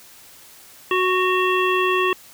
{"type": "harmonic tone with a mistuned harmonic", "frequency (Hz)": 369.2, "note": "F#4", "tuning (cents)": -4, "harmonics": [1, 3, 5, 7, 9], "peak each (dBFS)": [-20, -21, -26, -24, -31], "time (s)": [0.91, 2.13], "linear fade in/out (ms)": 2, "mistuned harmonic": 7, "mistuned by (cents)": 79, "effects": ["white hiss -46 dBFS RMS until 2.33 s"]}